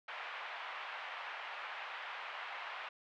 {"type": "band-pass noise", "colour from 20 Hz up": "pink", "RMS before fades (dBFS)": -45, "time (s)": [0.08, 2.89], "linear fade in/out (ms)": 5, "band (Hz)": [770, 2900], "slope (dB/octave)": 24, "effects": []}